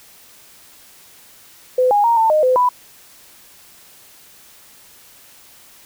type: tone with pitch steps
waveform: sine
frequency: 507 / 822 / 932 / 894 / 615 / 510 / 991 Hz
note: B4 / G#5 / A#5 / A5 / D#5 / C5 / B5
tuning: +45 / -18 / -1 / +27 / -20 / -44 / +6 cents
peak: -11 dBFS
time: 1.78-2.69 s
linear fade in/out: 5 ms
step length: 130 ms
effects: white hiss -46 dBFS RMS until 5.85 s